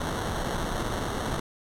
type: noise with sample-and-hold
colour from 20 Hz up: pink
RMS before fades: -30 dBFS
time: 0-1.4 s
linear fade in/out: 5 ms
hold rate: 2450 Hz
effects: low-pass 12000 Hz 12 dB/octave